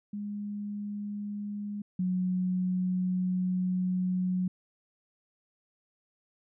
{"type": "tone pair in turn", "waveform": "sine", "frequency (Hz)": [205.7, 183.26], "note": ["G#3", "F#3"], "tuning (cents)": [-16, -16], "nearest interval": "major second", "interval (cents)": 200, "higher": "first", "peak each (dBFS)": [-33, -26], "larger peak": "second", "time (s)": [[0.13, 1.82], [1.99, 4.48]], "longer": "second", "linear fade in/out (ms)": 5, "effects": []}